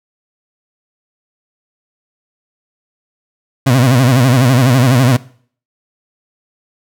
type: tone with vibrato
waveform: 30% pulse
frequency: 127.2 Hz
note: C3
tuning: 48 cents flat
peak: -5 dBFS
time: 3.66-5.17 s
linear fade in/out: 10 ms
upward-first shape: sine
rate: 12 Hz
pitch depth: 130 cents each way
effects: noise-tail reverb RT60 0.5 s tail -20 dB re dry